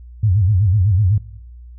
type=tone with vibrato; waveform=sine; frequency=98 Hz; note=G2; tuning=in tune; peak=-11 dBFS; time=0.23-1.18 s; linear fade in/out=5 ms; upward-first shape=sine; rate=8 Hz; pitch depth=200 cents each way; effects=noise-tail reverb RT60 0.8 s tail -19 dB re dry + added 60 Hz sine -35 dBFS peak until 1.78 s